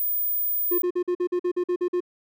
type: tone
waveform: sine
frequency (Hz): 15030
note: A#9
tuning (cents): +13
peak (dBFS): -22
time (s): 0-0.82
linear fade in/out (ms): 0
type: tone bursts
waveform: triangle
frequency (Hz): 356.6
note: F4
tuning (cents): +36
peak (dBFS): -19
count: 11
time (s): 0.71-2.005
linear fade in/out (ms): 10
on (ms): 75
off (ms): 47
effects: none